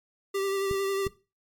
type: tone with vibrato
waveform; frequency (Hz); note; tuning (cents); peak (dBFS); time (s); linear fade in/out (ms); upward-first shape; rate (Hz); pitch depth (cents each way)
square; 391.9; G4; 0; -27; 0.34-1.08; 10; sine; 11; 21
type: clicks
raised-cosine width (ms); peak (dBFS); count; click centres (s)
5; -22; 2; 0.712 / 1.067
effects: noise-tail reverb RT60 0.3 s tail -18 dB re dry + MP3 96 kbps